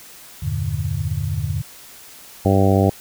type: chord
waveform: sine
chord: E half-diminished seventh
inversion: none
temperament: equal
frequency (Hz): 82.41 / 98 / 116.54 / 146.83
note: E2 / G2 / Bb2 / D3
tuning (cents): 0 / 0 / 0 / 0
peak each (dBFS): -26 / -25 / -27 / -25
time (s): 0.42-1.62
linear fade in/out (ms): 10
type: harmonic tone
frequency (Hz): 97.3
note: G2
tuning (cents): -12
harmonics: 1 / 2 / 3 / 4 / 5 / 6 / 7 / 8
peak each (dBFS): -16 / -19 / -21 / -22 / -23 / -24 / -24 / -25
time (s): 2.45-2.9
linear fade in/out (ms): 5
effects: white hiss -42 dBFS RMS until 3 s